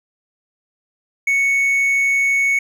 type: tone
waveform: triangle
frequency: 2217 Hz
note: C#7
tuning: in tune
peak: -12 dBFS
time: 1.27-2.59 s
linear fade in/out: 5 ms
effects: none